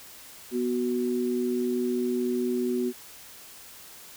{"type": "tone pair together", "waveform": "sine", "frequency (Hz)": [245.4, 369.9], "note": ["B3", "F#4"], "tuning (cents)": [-11, 0], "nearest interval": "perfect fifth", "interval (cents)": 711, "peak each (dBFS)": -27, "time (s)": [0.51, 2.93], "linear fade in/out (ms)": 50, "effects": ["white hiss -47 dBFS RMS until 4.16 s"]}